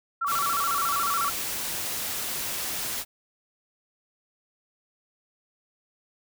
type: tone with vibrato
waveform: sine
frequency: 1244.5 Hz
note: D#6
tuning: in tune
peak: -24 dBFS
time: 0.21-1.3 s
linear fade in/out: 10 ms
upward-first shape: square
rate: 14 Hz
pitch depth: 150 cents each way
type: noise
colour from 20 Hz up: white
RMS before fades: -31 dBFS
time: 0.26-3.05 s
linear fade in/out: 50 ms
effects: none